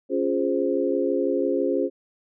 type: chord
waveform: sine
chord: Db major seventh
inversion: none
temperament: equal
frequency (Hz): 277.2 / 349.2 / 415.3 / 523.3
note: Db4 / F4 / Ab4 / C5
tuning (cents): 0 / 0 / 0 / 0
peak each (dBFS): -26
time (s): 0.09-1.9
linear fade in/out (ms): 50
effects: none